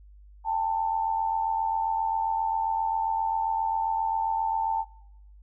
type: tone pair together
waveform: sine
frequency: 803.5 / 891 Hz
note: G5 / A5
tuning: +43 / +22 cents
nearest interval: major second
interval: 179 cents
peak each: -31 / -25 dBFS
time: 0.44-4.85 s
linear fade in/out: 50 ms
effects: noise-tail reverb RT60 0.9 s tail -19 dB re dry + added 50 Hz sine -48 dBFS peak until 5.42 s